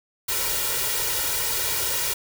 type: noise with comb filter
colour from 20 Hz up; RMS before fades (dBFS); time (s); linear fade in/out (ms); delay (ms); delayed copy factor
white; -25; 0.28-2.14; 10; 2.1; +0.8
effects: none